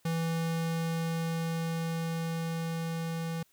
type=tone with level ramp; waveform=square; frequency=164.81 Hz; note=E3; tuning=in tune; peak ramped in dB=-29 to -33 dBFS; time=0.05-3.43 s; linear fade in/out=5 ms; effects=white hiss -68 dBFS RMS until 3.52 s